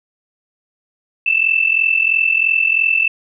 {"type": "tone pair together", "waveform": "sine", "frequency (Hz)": [2628, 2671], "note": ["E7", "E7"], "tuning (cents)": [-6, 22], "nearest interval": "unison", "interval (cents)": 28, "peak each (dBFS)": -15, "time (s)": [1.26, 3.08], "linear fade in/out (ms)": 5, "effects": []}